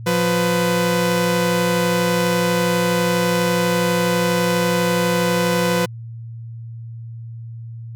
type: tone pair together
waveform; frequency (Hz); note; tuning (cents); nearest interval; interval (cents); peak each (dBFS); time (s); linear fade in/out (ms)
sawtooth; 177.39 / 500; F3 / B4; +27 / +21; octave + tritone; 1794; -15; 0.06-5.86; 10
effects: added 115 Hz sine -30 dBFS peak until 7.95 s

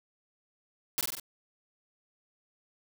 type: noise with echo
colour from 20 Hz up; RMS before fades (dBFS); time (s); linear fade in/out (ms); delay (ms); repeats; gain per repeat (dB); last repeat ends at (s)
white; -29; 0.98-1.01; 0; 47; 4; -3; 1.198
effects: none

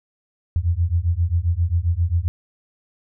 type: beating tone pair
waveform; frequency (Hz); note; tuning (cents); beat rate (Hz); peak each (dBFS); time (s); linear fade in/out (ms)
sine; 82.2 / 89.7; E2 / F2; -4 / +47; 7.5; -20; 0.56-2.28; 0
effects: none

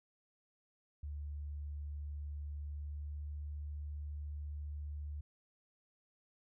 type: tone with pitch glide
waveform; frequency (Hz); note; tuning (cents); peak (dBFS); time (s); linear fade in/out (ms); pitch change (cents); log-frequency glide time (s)
sine; 73.2 to 73.79; D2 to D2; -5 to +9; -40; 1.03-5.21; 5; +14; 2.64-3.26
effects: none

